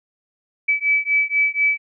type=beating tone pair; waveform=sine; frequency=2296 / 2300.1 Hz; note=D7 / D7; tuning=-40 / -37 cents; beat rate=4.1 Hz; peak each=-19 dBFS; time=0.68-1.78 s; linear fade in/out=10 ms; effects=none